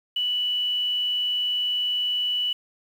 sine tone, 2960 Hz, F#7, in tune, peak -22 dBFS, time 0.16-2.53 s, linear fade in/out 5 ms, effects 8-bit

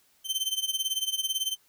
sawtooth tone with tremolo, 3099 Hz, G7, 21 cents flat, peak -21 dBFS, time 0.24-1.57 s, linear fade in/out 50 ms, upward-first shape sine, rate 18 Hz, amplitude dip 85%, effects white hiss -65 dBFS RMS until 1.68 s

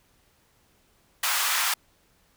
pink high-pass noise, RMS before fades -25 dBFS, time 1.23-1.74 s, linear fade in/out 5 ms, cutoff 960 Hz, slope 24 dB/octave, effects pink hiss -64 dBFS RMS until 2.36 s

